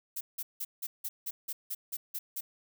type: noise bursts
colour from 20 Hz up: violet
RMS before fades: -36 dBFS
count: 11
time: 0.16-2.41 s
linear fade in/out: 10 ms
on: 50 ms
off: 170 ms
effects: none